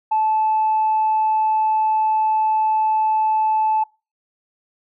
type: tone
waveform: sine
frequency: 870 Hz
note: A5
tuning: 20 cents flat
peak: -14 dBFS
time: 0.11-3.84 s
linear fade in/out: 10 ms
effects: noise-tail reverb RT60 0.3 s tail -25 dB re dry + tanh soft clip ceiling -11 dBFS